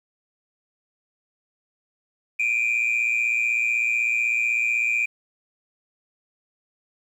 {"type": "tone pair together", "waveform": "sine", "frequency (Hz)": [2356, 2472], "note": ["D7", "D#7"], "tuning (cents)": [5, -12], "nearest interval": "minor second", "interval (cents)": 83, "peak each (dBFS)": -21, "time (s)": [2.39, 5.06], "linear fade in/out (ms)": 10, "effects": ["tanh soft clip ceiling -16 dBFS", "9-bit"]}